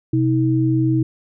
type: tone pair together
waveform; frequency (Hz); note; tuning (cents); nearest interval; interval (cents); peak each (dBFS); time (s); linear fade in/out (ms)
sine; 127.59 / 319.1; C3 / D#4; -43 / +44; octave + major third; 1587; -17; 0.13-1.03; 5
effects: none